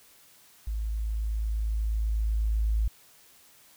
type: tone with level ramp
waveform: sine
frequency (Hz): 54.1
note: A1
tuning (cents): -29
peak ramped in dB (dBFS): -28 to -22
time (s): 0.67-2.88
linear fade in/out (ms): 5
effects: white hiss -57 dBFS RMS until 3.76 s